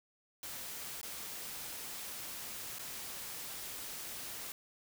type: noise with dropouts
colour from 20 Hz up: white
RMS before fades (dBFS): -44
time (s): 0.43-4.52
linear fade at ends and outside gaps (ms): 1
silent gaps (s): 1.014-1.03 / 2.785-2.793
effects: none

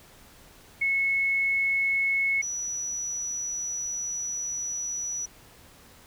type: tone pair in turn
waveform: sine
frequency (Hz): 2192 / 5889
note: C#7 / F#8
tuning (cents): -20 / -9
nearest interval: octave + perfect fourth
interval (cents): 1711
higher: second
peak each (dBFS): -22 / -29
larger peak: first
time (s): 0.81-2.42 / 2.42-5.26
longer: second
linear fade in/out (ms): 10
effects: pink hiss -53 dBFS RMS until 6.06 s

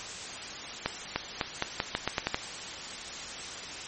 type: accelerating click train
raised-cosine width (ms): 0.3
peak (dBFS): -10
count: 10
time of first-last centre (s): 0.86-2.345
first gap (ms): 300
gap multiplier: 0.84
effects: white hiss -39 dBFS RMS until 3.87 s + MP3 32 kbps

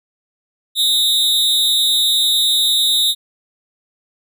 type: tone with amplitude modulation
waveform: 45% pulse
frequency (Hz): 3729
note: A#7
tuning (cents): 0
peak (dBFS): -9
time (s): 0.75-3.15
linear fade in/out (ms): 50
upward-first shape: sine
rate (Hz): 251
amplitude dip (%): 85
effects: none

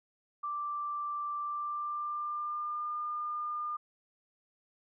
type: tone with pitch glide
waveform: sine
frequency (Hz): 1174.7 to 1207.7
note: D6 to D6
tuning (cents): 0 to +48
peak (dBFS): -33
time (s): 0.43-3.77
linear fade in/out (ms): 10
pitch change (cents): +48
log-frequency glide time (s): 1.39-2.93
effects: none

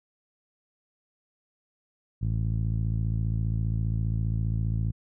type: tone with low-pass filter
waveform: 10% pulse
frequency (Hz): 55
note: A1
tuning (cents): 0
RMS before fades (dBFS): -27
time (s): 2.21-4.92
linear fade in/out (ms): 20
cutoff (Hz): 120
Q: 1.8
effects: none

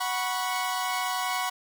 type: chord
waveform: sawtooth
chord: F# suspended fourth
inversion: none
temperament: equal with one note detuned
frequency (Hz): 740 / 978.7 / 1108.7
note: F#5 / B5 / C#6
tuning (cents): 0 / -16 / 0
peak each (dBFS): -27 / -28 / -28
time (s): 0-1.5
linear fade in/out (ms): 10
effects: none

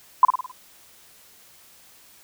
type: tone with echo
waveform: sine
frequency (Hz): 1013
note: B5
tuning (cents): +44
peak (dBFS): -7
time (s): 0.23-0.25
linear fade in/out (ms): 2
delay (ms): 53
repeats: 5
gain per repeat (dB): -6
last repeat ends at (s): 0.515
effects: white hiss -52 dBFS RMS until 2.23 s

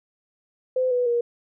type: tone with pitch steps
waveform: sine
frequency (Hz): 512 / 493.1 / 475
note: C5 / B4 / A#4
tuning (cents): -38 / -3 / +33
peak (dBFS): -19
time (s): 0.76-1.21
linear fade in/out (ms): 5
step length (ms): 150
effects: none

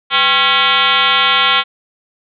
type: tone with frequency modulation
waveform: sine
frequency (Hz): 2244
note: C#7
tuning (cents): +21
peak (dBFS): -9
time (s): 0.1-1.64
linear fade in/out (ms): 50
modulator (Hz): 291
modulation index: 4.6
effects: none

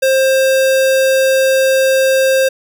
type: tone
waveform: square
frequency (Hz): 530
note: C5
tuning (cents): +22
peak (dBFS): -10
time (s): 0.02-2.49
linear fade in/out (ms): 10
effects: none

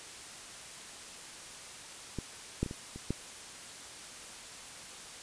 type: clicks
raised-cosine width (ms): 3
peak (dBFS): -22 / -16 / -26 / -27 / -30 / -18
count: 6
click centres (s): 2.187 / 2.63 / 2.662 / 2.711 / 2.96 / 3.106
effects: white hiss -47 dBFS RMS until 5.22 s + resampled to 22050 Hz

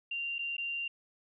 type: tone with dropouts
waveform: sine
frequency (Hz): 2776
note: F7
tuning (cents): -11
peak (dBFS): -33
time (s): 0.11-0.88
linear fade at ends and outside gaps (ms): 5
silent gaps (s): 0.384-0.39 / 0.568-0.58
effects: none

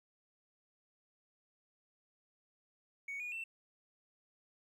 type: tone with pitch steps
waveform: triangle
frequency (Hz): 2232 / 2448 / 2685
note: C#7 / D#7 / E7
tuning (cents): +11 / -29 / +31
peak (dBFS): -37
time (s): 3.08-3.44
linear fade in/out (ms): 5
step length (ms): 120
effects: tanh soft clip ceiling -35 dBFS

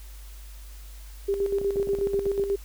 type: tone with tremolo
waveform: sine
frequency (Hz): 397.6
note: G4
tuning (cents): +25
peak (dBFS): -21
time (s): 1.28-2.56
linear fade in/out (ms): 10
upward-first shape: square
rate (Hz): 8.2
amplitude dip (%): 55
type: clicks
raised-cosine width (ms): 2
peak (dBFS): -23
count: 11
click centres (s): 1.615 / 1.759 / 1.799 / 1.873 / 1.934 / 1.987 / 2.07 / 2.143 / 2.191 / 2.265 / 2.397
effects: added 50 Hz sine -40 dBFS peak until 2.64 s + white hiss -52 dBFS RMS until 2.64 s

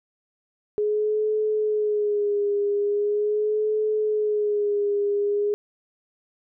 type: tone with vibrato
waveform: sine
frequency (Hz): 418.1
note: G#4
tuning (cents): +12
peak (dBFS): -20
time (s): 0.78-5.54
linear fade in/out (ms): 0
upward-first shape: sine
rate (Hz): 0.41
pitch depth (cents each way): 46
effects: none

